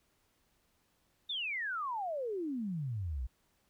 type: exponential sweep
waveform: sine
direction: down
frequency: 3689 to 56.7 Hz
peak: -34 dBFS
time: 1.29-3.27 s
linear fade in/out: 10 ms
effects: pink hiss -74 dBFS RMS until 3.69 s